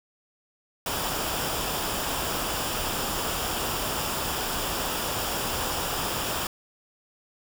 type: noise with comb filter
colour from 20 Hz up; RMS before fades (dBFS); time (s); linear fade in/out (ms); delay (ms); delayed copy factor
pink; -29; 0.86-6.47; 2; 0.48; -0.5
effects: none